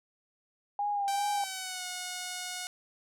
sine tone with vibrato, 810 Hz, G#5, 43 cents flat, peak -28 dBFS, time 0.79-1.44 s, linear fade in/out 2 ms, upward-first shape sine, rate 2.5 Hz, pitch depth 32 cents each way
5% pulse tone with pitch glide, 779 to 726.8 Hz, G5 to F#5, -11 to -31 cents, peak -24 dBFS, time 1.08-2.67 s, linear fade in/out 0 ms, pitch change -120 cents, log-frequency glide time 1.34-1.86 s
effects none

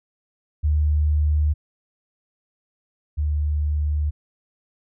sine tone pair in turn, 75.3 / 74.65 Hz, D2 / D2, +44 / +29 cents, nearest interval unison, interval 15 cents, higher first, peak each -16 / -19 dBFS, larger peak first, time 0.63-1.54 / 3.17-4.11 s, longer second, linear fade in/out 20 ms, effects none

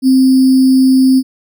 sine tone with sample-and-hold, 261.6 Hz, C4, in tune, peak -5 dBFS, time 0.02-1.23 s, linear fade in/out 50 ms, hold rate 4900 Hz, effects none

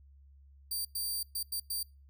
10% pulse tone bursts at uneven times, 4662 Hz, D8, 14 cents flat, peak -26 dBFS, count 5, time 0.71-0.85 / 0.95-1.23 / 1.35-1.43 / 1.52-1.6 / 1.7-1.83 s, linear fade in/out 5 ms, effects noise-tail reverb RT60 0.3 s tail -26 dB re dry + added 69 Hz sine -55 dBFS peak until 2.09 s

